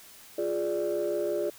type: chord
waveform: sine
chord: D diminished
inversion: first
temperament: equal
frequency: 349.2 / 415.3 / 587.3 Hz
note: F4 / Ab4 / D5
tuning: 0 / 0 / 0 cents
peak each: -30 / -30 / -29 dBFS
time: 0.38-1.5 s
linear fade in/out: 5 ms
effects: tanh soft clip ceiling -21 dBFS + white hiss -51 dBFS RMS until 1.58 s